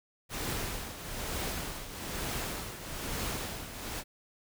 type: noise with tremolo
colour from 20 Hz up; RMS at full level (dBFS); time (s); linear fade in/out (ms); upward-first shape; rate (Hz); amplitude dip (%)
pink; -34; 0.29-4.04; 50; triangle; 1.1; 70
effects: none